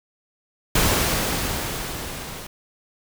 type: noise with level ramp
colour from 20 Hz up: pink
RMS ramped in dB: -18 to -36 dBFS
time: 0.75-2.47 s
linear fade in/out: 5 ms
effects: none